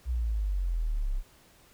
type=exponential sweep; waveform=sine; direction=down; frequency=63.7 to 31.54 Hz; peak=-26 dBFS; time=0.05-1.23 s; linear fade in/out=50 ms; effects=pink hiss -59 dBFS RMS until 1.73 s